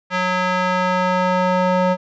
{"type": "tone with band-pass filter sweep", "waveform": "square", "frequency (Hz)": 183, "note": "F#3", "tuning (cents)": -19, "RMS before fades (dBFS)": -18, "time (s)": [0.1, 1.97], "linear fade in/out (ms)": 50, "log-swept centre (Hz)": [1600, 700], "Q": 1.1, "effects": ["resampled to 16000 Hz"]}